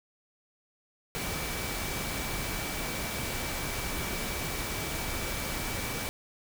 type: tone in noise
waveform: sine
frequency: 2304 Hz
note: D7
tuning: 34 cents flat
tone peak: -42 dBFS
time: 1.15-6.09 s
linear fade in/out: 0 ms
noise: pink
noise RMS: -34 dBFS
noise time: 1.15-6.09 s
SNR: -11 dB
effects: none